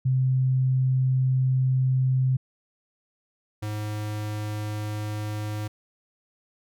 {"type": "tone pair in turn", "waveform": ["sine", "square"], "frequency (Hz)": [130, 105.87], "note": ["C3", "G#2"], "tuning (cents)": [-11, 34], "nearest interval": "major third", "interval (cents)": 355, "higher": "first", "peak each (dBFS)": [-19, -29], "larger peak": "first", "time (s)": [[0.05, 2.37], [3.62, 5.68]], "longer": "first", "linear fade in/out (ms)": 10, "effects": []}